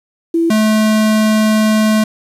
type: tone pair in turn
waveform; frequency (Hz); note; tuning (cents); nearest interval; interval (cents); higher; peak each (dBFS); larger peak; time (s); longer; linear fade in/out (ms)
sine / square; 332.9 / 216.2; E4 / A3; +17 / -30; perfect fifth; 747; first; -10; neither; 0.34-0.5 / 0.5-2.04; second; 5
effects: resampled to 32000 Hz + 7-bit